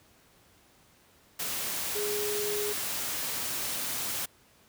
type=tone in noise; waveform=sine; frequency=415.5 Hz; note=G#4; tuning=1 cent sharp; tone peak=-31 dBFS; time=1.95-2.73 s; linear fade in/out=10 ms; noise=white; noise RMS=-33 dBFS; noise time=1.39-4.26 s; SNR=-1 dB; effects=pink hiss -61 dBFS RMS until 4.68 s + high-pass 60 Hz 12 dB/octave